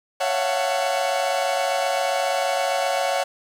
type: tone cluster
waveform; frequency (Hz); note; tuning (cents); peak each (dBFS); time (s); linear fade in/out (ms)
40% pulse; 555 / 668 / 695 / 743 / 888; C#5 / E5 / F5 / F#5 / A5; +2 / +23 / -9 / +7 / +16; -24 / -28 / -29 / -24 / -32; 0.2-3.24; 10
effects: low-pass 10000 Hz 12 dB/octave + 8-bit